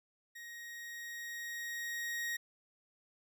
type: tone with level ramp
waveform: 40% pulse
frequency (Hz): 1881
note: A#6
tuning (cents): +15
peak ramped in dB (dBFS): -46 to -34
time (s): 0.35-2.37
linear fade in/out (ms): 10
effects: none